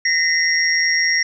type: tone cluster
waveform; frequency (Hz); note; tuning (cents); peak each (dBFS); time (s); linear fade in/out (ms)
sine; 1862 / 2027 / 5590; A#6 / B6 / F8; -2 / +45 / +1; -19; 0.05-1.23; 5
effects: none